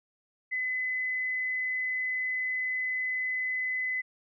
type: tone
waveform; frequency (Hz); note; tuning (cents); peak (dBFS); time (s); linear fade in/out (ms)
sine; 2019; B6; +38; -28; 0.51-4.02; 20
effects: none